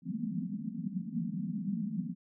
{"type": "band-pass noise", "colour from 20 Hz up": "pink", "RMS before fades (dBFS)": -36, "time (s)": [0.02, 2.15], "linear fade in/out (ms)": 50, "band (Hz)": [160, 250], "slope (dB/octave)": 96, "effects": []}